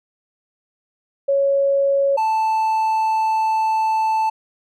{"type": "tone pair in turn", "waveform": ["sine", "triangle"], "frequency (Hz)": [554.4, 880.1], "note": ["C#5", "A5"], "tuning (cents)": [0, 0], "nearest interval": "minor sixth", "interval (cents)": 800, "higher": "second", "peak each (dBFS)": -14, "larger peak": "neither", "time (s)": [[1.28, 2.17], [2.17, 4.3]], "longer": "second", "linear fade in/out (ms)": 10, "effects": []}